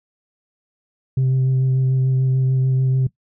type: tone with vibrato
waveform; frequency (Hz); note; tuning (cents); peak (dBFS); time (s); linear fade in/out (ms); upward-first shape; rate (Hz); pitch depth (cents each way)
sine; 130.81; C3; 0; -12; 1.17-3.07; 5; sine; 6.8; 13
effects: noise-tail reverb RT60 0.1 s tail -19 dB re dry + tanh soft clip ceiling -13 dBFS